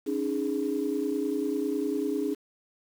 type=chord; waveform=sine; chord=C# suspended second; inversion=none; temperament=equal with one note detuned; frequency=277.2 / 307.2 / 415.3 Hz; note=C#4 / D#4 / G#4; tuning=0 / -22 / 0 cents; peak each=-30 dBFS; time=0.06-2.35 s; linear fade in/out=20 ms; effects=tanh soft clip ceiling -17 dBFS + 8-bit